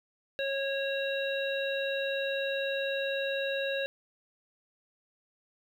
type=harmonic tone; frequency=548 Hz; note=C#5; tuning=20 cents flat; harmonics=1 / 3 / 5 / 7; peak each=-31 / -36 / -38 / -39 dBFS; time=0.39-3.86 s; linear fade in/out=0 ms; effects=10-bit